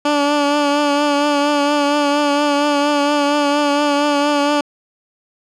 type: tone with vibrato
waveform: 15% pulse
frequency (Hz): 290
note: D4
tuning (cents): -22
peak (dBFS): -7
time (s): 0.05-4.61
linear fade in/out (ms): 5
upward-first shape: triangle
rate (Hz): 4.3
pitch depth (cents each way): 37
effects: low-pass 6000 Hz 12 dB/octave